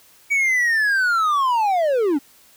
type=linear sweep; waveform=triangle; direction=down; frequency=2281 to 261.6 Hz; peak=-14 dBFS; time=0.3-2.19 s; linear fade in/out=20 ms; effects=white hiss -52 dBFS RMS until 2.56 s